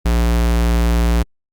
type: tone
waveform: square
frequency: 58.27 Hz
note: A#1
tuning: in tune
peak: -13 dBFS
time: 0.05-1.23 s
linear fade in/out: 10 ms
effects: Opus 48 kbps